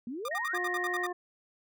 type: exponential sweep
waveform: sine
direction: up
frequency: 223.2 to 1737 Hz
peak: -35 dBFS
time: 0.07-0.56 s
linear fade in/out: 2 ms
type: tone bursts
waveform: 45% pulse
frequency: 1204 Hz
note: D6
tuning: 43 cents sharp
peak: -34 dBFS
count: 9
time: 0.25-1.068 s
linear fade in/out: 2 ms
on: 34 ms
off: 64 ms
type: tone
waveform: sine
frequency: 1864.7 Hz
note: A#6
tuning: in tune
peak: -32 dBFS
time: 0.31-1.06 s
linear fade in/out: 5 ms
type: harmonic tone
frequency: 357 Hz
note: F4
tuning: 38 cents sharp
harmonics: 1 / 2 / 3 / 5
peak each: -35 / -38 / -41 / -44 dBFS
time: 0.53-1.13 s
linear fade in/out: 10 ms
effects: none

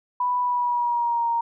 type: tone with pitch glide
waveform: sine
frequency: 987.8 to 932.4 Hz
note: B5 to A#5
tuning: 0 to 0 cents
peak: -20 dBFS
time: 0.2-1.41 s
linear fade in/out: 5 ms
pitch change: -100 cents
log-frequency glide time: 0.4-1.28 s
effects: none

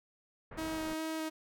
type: low-pass noise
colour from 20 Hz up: pink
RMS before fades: -47 dBFS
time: 0.51-0.94 s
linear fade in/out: 5 ms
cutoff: 2000 Hz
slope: 24 dB/octave
type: tone with vibrato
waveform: sawtooth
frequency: 317.2 Hz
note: D#4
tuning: 33 cents sharp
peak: -31 dBFS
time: 0.57-1.3 s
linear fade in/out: 20 ms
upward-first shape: square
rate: 2.4 Hz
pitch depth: 8 cents each way
effects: none

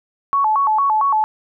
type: tone with vibrato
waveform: sine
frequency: 981 Hz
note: B5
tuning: 12 cents flat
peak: -13 dBFS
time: 0.33-1.24 s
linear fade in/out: 0 ms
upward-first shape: square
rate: 4.4 Hz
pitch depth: 220 cents each way
effects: none

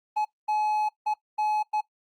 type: tone bursts at uneven times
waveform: triangle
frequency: 850 Hz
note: G#5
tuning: 40 cents sharp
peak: -21 dBFS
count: 5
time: 0.16-0.25 / 0.48-0.89 / 1.06-1.14 / 1.38-1.63 / 1.73-1.81 s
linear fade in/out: 10 ms
effects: noise-tail reverb RT60 0.1 s tail -19 dB re dry + Opus 24 kbps

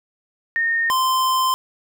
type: tone pair in turn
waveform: sine / square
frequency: 1837 / 1038.2 Hz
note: A#6 / C6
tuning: -26 / -14 cents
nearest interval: minor seventh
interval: 988 cents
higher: first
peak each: -17 dBFS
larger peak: neither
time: 0.56-0.9 / 0.9-1.54 s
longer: second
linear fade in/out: 0 ms
effects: none

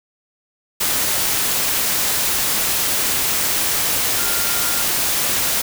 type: tone in noise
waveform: sine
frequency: 1400 Hz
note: F6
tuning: 4 cents sharp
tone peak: -30 dBFS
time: 4.18-4.83 s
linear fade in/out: 10 ms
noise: white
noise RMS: -19 dBFS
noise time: 0.8-5.62 s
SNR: -14 dB
effects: none

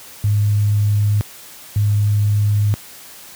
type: tone pair in turn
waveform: sine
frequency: 103.83 / 103.83 Hz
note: G#2 / G#2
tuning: 0 / 0 cents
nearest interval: unison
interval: 0 cents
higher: neither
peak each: -12 dBFS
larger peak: neither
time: 0.24-1.21 / 1.76-2.74 s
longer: second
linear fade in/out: 0 ms
effects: white hiss -39 dBFS RMS until 3.35 s + high-pass 60 Hz 12 dB/octave

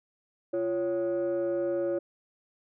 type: tone pair together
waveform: sine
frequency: 345.6 / 556.8 Hz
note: F4 / C#5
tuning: -18 / +8 cents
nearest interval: minor sixth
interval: 826 cents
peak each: -27 dBFS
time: 0.53-1.99 s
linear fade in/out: 10 ms
effects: tanh soft clip ceiling -23 dBFS

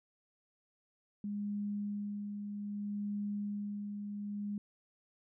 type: tone with tremolo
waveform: sine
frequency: 205.1 Hz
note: G#3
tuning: 21 cents flat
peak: -34 dBFS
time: 1.24-4.58 s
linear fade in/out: 2 ms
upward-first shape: sine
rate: 0.63 Hz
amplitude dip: 40%
effects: none

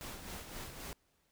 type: noise with tremolo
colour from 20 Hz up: pink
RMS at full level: -44 dBFS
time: 0.01-0.93 s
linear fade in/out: 0 ms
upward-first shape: sine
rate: 3.8 Hz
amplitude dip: 50%
effects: pink hiss -75 dBFS RMS until 1.31 s

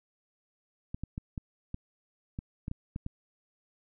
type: clicks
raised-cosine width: 5 ms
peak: -23 dBFS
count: 10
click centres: 0.945 / 1.036 / 1.179 / 1.378 / 1.744 / 2.389 / 2.681 / 2.714 / 2.961 / 3.064 s
effects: none

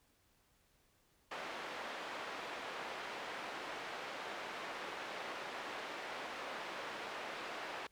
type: band-pass noise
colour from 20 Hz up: pink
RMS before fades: -45 dBFS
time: 1.31-7.87 s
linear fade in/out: 5 ms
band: 500 to 2800 Hz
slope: 12 dB/octave
effects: pink hiss -73 dBFS RMS until 7.91 s

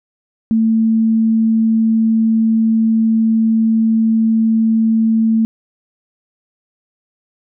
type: tone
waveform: sine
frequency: 223.4 Hz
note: A3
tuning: 27 cents sharp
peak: -10 dBFS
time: 0.51-5.45 s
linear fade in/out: 0 ms
effects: none

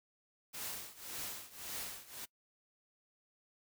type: noise with tremolo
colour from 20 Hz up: white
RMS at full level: -41 dBFS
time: 0.53-2.26 s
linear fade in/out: 20 ms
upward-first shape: triangle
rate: 1.8 Hz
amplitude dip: 90%
effects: noise-tail reverb RT60 0.1 s tail -23 dB re dry

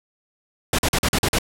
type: noise bursts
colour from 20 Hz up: pink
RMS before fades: -19 dBFS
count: 7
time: 0.73-1.386 s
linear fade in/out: 2 ms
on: 56 ms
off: 44 ms
effects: low-pass 12000 Hz 12 dB/octave

